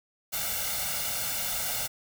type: noise with comb filter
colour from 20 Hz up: white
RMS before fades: -31 dBFS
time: 0.32-1.88 s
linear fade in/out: 20 ms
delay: 1.4 ms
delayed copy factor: +0.95
effects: none